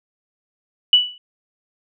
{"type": "tone with exponential decay", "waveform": "sine", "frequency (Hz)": 2958, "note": "F#7", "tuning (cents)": -1, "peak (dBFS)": -5, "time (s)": [0.93, 1.18], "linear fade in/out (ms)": 2, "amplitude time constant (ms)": 54, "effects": []}